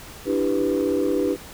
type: chord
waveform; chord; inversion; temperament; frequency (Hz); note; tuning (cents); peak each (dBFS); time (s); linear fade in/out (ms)
sine; E minor seventh; third; equal; 293.7 / 329.6 / 392 / 493.9; D4 / E4 / G4 / B4; 0 / 0 / 0 / 0; -23 / -25 / -23 / -24; 0.25-1.37; 50
effects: tanh soft clip ceiling -13 dBFS + pink hiss -41 dBFS RMS until 1.53 s